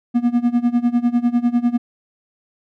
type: tone with tremolo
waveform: triangle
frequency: 240.1 Hz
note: B3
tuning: 49 cents flat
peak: -9 dBFS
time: 0.14-1.78 s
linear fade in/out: 20 ms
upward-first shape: sine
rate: 10 Hz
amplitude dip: 90%
effects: none